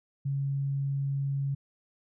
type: tone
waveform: sine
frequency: 138.59 Hz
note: C#3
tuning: in tune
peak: -27 dBFS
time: 0.25-1.55 s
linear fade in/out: 10 ms
effects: none